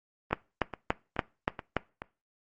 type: two click trains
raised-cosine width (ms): 0.5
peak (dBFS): -9 / -21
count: 6 / 5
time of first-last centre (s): 0.33-1.767 / 0.31-2.019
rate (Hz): 3.48 / 2.34
effects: noise-tail reverb RT60 0.3 s tail -21 dB re dry + Opus 24 kbps